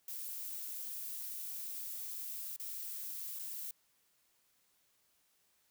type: noise with dropouts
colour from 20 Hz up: violet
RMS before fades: -43 dBFS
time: 0.08-3.71 s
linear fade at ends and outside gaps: 2 ms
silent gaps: 2.563-2.597 / 3.39-3.394 s
effects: white hiss -74 dBFS RMS until 5.7 s